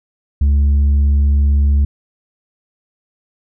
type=tone with tanh clipping; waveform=triangle; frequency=71.1 Hz; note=C#2; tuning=45 cents sharp; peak=-10 dBFS; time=0.41-1.85 s; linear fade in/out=5 ms; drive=8 dB; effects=none